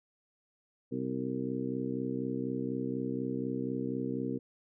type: harmonic tone with a mistuned harmonic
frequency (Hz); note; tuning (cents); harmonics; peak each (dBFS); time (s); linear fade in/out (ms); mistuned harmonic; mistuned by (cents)
64.1; C2; -35; 2 / 3 / 4 / 5 / 6 / 7; -41 / -40 / -35 / -40 / -41 / -40; 0.91-4.39; 20; 7; +45
effects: none